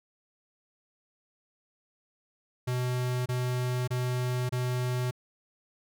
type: tone bursts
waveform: square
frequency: 125.2 Hz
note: B2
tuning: 24 cents sharp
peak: -28 dBFS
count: 4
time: 2.67-5.111 s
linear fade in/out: 10 ms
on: 590 ms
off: 27 ms
effects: none